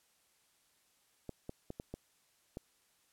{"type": "clicks", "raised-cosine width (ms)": 2, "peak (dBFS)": -28, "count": 6, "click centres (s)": [1.293, 1.494, 1.704, 1.799, 1.94, 2.571], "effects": ["white hiss -72 dBFS RMS until 3.12 s", "low-pass 12000 Hz 12 dB/octave"]}